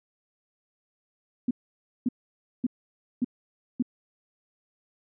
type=tone bursts; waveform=sine; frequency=246.9 Hz; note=B3; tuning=in tune; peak=-21 dBFS; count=5; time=1.48-3.825 s; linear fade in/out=5 ms; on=29 ms; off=550 ms; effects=none